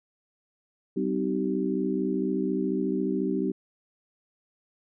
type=harmonic tone with a mistuned harmonic; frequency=64.2 Hz; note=C2; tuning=32 cents flat; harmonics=3 / 4 / 5 / 6; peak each=-30 / -30 / -30 / -30 dBFS; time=0.96-3.52 s; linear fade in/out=10 ms; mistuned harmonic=5; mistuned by=-56 cents; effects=none